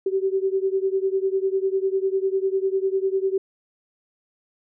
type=beating tone pair; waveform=sine; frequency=381.4 / 391.4 Hz; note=G4 / G4; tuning=-47 / -3 cents; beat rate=10 Hz; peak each=-22 / -24 dBFS; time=0.06-3.38 s; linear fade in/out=5 ms; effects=none